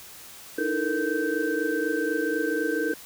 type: tone cluster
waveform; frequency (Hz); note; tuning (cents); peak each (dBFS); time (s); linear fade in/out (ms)
sine; 302 / 326.1 / 443.1 / 471 / 1554; D4 / E4 / A4 / A#4 / G6; +48 / -19 / +12 / +18 / -16; -30; 0.58-2.94; 5
effects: white hiss -45 dBFS RMS until 3.05 s